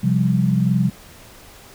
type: chord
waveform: sine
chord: C suspended fourth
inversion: none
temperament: just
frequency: 130.81 / 174.42 / 196.22 Hz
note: C3 / F3 / G3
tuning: 0 / -2 / +2 cents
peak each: -19 dBFS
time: 0.03-0.9 s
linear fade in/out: 10 ms
effects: pink hiss -44 dBFS RMS until 1.74 s